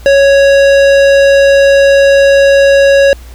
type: tone with tanh clipping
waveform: sine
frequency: 554.4 Hz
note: C#5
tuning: in tune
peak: -5 dBFS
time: 0.06-3.13 s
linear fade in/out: 0 ms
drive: 17 dB
effects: added 60 Hz sine -28 dBFS peak until 3.34 s + pink hiss -39 dBFS RMS until 3.34 s